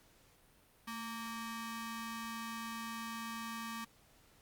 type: ring-modulated tone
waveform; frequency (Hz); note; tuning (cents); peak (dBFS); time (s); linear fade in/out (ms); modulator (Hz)
sawtooth; 692; F5; -16; -34; 0.87-3.85; 10; 467
effects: pink hiss -66 dBFS RMS until 4.41 s + Opus 48 kbps